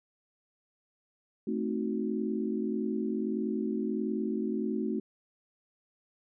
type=chord; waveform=sine; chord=A diminished seventh; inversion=none; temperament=equal; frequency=220 / 261.6 / 311.1 / 370 Hz; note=A3 / C4 / Eb4 / Gb4; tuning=0 / 0 / 0 / 0 cents; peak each=-32 / -36 / -36 / -35 dBFS; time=1.47-5 s; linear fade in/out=5 ms; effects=none